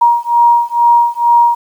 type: beating tone pair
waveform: sine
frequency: 945 / 947.2 Hz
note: A#5 / A#5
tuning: +23 / +27 cents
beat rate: 2.2 Hz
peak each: -10 dBFS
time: 0.01-1.55 s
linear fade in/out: 10 ms
effects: 7-bit